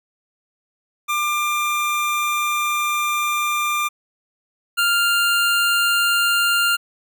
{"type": "tone pair in turn", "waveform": "25% pulse", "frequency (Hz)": [1193, 1397.5], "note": ["D6", "F6"], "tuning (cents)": [27, 1], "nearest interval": "minor third", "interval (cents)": 274, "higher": "second", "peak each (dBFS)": [-15, -12], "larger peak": "second", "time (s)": [[1.08, 3.89], [4.77, 6.77]], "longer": "first", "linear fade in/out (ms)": 20, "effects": []}